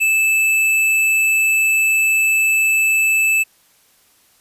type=tone with hard clipping; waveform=sine; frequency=2627 Hz; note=E7; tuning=7 cents flat; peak=-14 dBFS; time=0-3.44 s; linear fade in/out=20 ms; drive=13 dB; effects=white hiss -55 dBFS RMS until 4.4 s + resampled to 32000 Hz